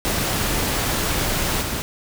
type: noise with level steps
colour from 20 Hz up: pink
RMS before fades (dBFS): -22 / -26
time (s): 0.05-1.82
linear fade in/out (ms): 0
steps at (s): 1.61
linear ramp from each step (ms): 20
effects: none